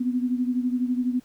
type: beating tone pair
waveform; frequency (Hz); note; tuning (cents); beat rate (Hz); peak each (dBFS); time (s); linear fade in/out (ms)
sine; 246.9 / 258.9; B3 / C4; 0 / -18; 12; -23 / -28; 0-1.2; 10
effects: pink hiss -59 dBFS RMS until 1.24 s